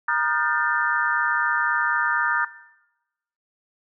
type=tone cluster; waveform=sine; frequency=945 / 1218 / 1414 / 1558 / 1783 Hz; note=A#5 / D#6 / F6 / G6 / A6; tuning=+23 / -37 / +21 / -11 / +22 cents; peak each=-26 dBFS; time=0.08-2.45 s; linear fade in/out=5 ms; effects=noise-tail reverb RT60 1.0 s tail -20 dB re dry